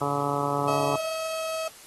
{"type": "harmonic tone", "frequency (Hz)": 142.6, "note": "C#3", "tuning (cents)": 49, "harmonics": [1, 2, 3, 4, 5, 6, 7, 8, 9], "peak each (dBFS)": [-33, -33, -33, -33, -33, -33, -33, -33, -33], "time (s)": [0.01, 0.96], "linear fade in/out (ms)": 5}
{"type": "tone", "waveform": "35% pulse", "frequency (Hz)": 643, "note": "E5", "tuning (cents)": -43, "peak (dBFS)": -27, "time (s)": [0.68, 1.68], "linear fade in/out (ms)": 2}
{"effects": ["white hiss -48 dBFS RMS until 1.86 s", "AAC 32 kbps"]}